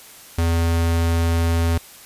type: tone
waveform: square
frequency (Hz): 83.6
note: E2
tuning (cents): +25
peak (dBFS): -17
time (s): 0.38-1.78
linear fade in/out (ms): 5
effects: white hiss -43 dBFS RMS until 2.05 s + resampled to 32000 Hz